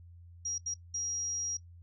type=tone bursts at uneven times; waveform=sine; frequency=5700 Hz; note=F8; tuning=34 cents sharp; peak=-33 dBFS; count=3; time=0.45-0.58 / 0.66-0.74 / 0.94-1.57 s; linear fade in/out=5 ms; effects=noise-tail reverb RT60 0.1 s tail -18 dB re dry + added 86 Hz sine -50 dBFS peak until 1.82 s